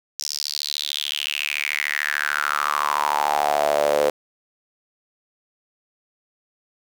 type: tone with high-pass filter sweep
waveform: sawtooth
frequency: 73.6 Hz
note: D2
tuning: 4 cents sharp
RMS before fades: -23 dBFS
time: 0.19-4.1 s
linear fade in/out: 5 ms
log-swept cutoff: 5600 to 500 Hz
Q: 6.6
effects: 7-bit